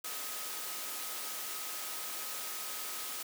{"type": "tone in noise", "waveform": "sine", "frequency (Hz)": 1265, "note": "D#6", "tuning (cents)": 28, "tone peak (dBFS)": -51, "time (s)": [0.04, 3.23], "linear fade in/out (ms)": 5, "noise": "white", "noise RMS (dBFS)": -40, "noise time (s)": [0.04, 3.23], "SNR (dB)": -14, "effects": ["high-pass 300 Hz 12 dB/octave"]}